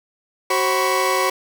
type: tone cluster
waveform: 30% pulse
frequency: 375.7 / 534 / 986 / 1120 Hz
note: F#4 / C5 / B5 / C#6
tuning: +26 / +35 / -3 / +18 cents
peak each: -20 dBFS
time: 0.5-1.3 s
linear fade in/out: 5 ms
effects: none